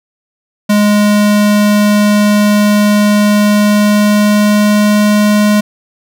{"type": "tone with pitch glide", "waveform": "square", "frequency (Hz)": [207.7, 208.9], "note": ["G#3", "G#3"], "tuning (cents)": [0, 10], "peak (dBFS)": -7, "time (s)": [0.69, 5.61], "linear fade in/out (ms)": 10, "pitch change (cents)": 10, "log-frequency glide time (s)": [3.4, 5.07], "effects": []}